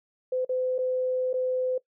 sine tone with dropouts, 510 Hz, C5, 44 cents flat, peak -24 dBFS, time 0.32-1.78 s, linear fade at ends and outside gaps 5 ms, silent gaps 0.449-0.492 / 0.782-0.787 / 1.331-1.339 s, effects noise-tail reverb RT60 0.1 s tail -20 dB re dry

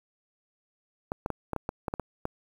clicks, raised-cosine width 1 ms, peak -16 dBFS, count 10, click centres 1.119 / 1.261 / 1.303 / 1.533 / 1.563 / 1.691 / 1.882 / 1.939 / 1.997 / 2.254 s, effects 8-bit

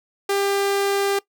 sawtooth tone, 398 Hz, G4, 26 cents sharp, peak -15 dBFS, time 0.29-1.19 s, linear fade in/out 5 ms, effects noise-tail reverb RT60 0.1 s tail -20 dB re dry

